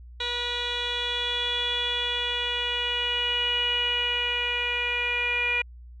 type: tone with low-pass filter sweep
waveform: 10% pulse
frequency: 484.1 Hz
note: B4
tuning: 35 cents flat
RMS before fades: -27 dBFS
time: 0.2-5.62 s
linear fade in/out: 5 ms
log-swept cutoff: 3800 to 2500 Hz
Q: 9.6
effects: added 60 Hz sine -42 dBFS peak until 6 s